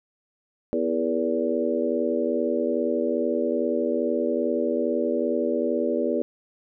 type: harmonic tone with a mistuned harmonic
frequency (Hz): 82.41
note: E2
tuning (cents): 0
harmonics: 3 / 4 / 5 / 6 / 7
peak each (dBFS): -28 / -28 / -28 / -28 / -28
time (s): 0.73-6.22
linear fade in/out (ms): 0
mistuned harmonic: 6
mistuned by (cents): -42
effects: none